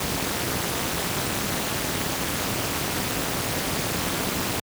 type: noise with amplitude modulation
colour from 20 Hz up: pink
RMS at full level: -22 dBFS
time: 0-4.6 s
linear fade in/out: 5 ms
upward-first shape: sine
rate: 222 Hz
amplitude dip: 95%
effects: high-pass 80 Hz 12 dB/octave